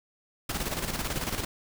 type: noise with tremolo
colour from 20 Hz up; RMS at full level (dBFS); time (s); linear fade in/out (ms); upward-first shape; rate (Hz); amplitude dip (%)
pink; -30; 0.49-1.45; 5; square; 18; 55
effects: none